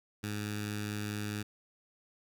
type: tone with notch filter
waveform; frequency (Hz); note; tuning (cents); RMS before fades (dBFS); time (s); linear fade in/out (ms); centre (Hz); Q
10% pulse; 104.6; G#2; +13; -37; 0.23-1.43; 10; 600; 0.6
effects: none